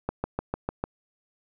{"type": "click train", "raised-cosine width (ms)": 1, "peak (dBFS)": -13, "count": 6, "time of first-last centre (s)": [0.09, 0.84], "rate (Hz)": 6.67, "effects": []}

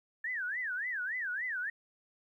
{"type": "tone with vibrato", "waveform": "sine", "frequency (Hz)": 1714, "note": "A6", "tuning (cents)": -46, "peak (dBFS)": -33, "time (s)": [0.24, 1.7], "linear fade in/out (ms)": 5, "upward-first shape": "sine", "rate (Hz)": 3.5, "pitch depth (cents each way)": 290, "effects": ["12-bit"]}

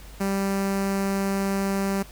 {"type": "tone with notch filter", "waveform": "sawtooth", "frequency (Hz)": 196, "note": "G3", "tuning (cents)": 0, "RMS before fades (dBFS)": -25, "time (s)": [0.2, 2.03], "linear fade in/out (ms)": 10, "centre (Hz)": 3400, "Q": 1.7, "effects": ["added 50 Hz sine -43 dBFS peak until 2.11 s", "pink hiss -48 dBFS RMS until 2.11 s"]}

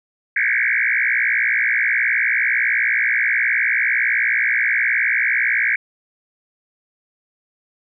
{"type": "tone with frequency modulation", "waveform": "sine", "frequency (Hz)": 1929, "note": "B6", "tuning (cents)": -41, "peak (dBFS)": -15, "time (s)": [0.36, 5.76], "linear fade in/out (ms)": 5, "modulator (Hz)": 59.3, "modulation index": 6, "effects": []}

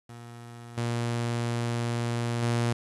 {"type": "tone with level steps", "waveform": "sawtooth", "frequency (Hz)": 118.3, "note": "A#2", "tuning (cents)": 26, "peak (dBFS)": [-38, -23, -20], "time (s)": [0.09, 2.73], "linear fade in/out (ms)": 5, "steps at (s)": [0.77, 2.42], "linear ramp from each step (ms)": 10, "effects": ["resampled to 24000 Hz", "9-bit"]}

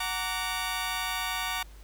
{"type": "chord", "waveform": "15% pulse", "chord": "Gb augmented", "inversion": "none", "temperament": "just", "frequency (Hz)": [740, 925, 1156.2], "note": ["Gb5", "Bb5", "D6"], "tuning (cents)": [0, -14, -27], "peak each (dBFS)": -28, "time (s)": [0, 1.63], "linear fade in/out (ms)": 5, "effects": ["added 50 Hz sine -46 dBFS peak until 1.83 s", "pink hiss -57 dBFS RMS until 1.83 s"]}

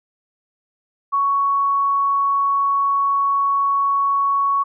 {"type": "tone", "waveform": "sine", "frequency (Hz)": 1114, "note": "C#6", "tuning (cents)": 8, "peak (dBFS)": -15, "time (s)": [1.12, 4.64], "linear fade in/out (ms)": 20, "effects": []}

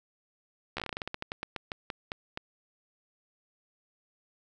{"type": "slowing click train", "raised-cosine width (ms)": 0.3, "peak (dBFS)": -18, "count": 20, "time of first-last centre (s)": [0.77, 2.374], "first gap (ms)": 13, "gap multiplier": 1.18, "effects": []}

